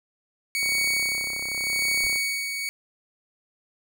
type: tone with tremolo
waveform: sawtooth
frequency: 2239 Hz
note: C#7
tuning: 17 cents sharp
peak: -18 dBFS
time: 0.55-2.69 s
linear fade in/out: 0 ms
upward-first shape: sine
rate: 0.88 Hz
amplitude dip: 55%
type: click train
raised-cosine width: 1 ms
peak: -27 dBFS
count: 51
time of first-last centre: 0.63-2.159 s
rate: 32.7 Hz
type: noise with exponential decay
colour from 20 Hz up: brown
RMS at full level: -37 dBFS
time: 2.03-2.16 s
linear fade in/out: 5 ms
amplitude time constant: 27 ms
effects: none